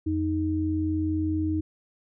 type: tone pair together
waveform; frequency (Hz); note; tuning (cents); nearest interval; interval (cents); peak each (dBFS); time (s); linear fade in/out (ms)
sine; 87.31 / 312; F2 / D#4; 0 / +5; octave + minor seventh; 2205; -28 / -25; 0.06-1.61; 10
effects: none